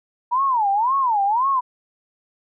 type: tone with vibrato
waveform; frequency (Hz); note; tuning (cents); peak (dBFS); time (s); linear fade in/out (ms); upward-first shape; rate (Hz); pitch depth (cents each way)
sine; 932.3; A#5; 0; -16; 0.31-1.61; 20; sine; 1.9; 290
effects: none